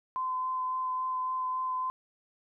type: tone with vibrato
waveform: sine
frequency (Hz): 1026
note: C6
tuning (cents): -34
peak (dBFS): -29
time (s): 0.16-1.9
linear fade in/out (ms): 0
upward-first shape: sine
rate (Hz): 3.6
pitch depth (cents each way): 10
effects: none